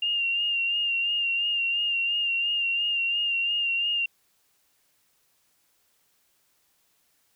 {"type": "tone with vibrato", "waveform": "sine", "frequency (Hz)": 2794, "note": "F7", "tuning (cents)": 0, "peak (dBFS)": -23, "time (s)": [0.02, 4.06], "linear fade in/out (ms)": 5, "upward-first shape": "sine", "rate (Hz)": 2.9, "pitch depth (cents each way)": 35, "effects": ["white hiss -68 dBFS RMS until 7.35 s"]}